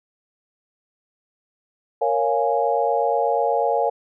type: chord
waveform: sine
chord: Bb minor seventh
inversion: none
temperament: equal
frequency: 466.2 / 554.4 / 698.5 / 830.6 Hz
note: Bb4 / Db5 / F5 / Ab5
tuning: 0 / 0 / 0 / 0 cents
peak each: -23 dBFS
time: 2.01-3.9 s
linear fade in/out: 10 ms
effects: none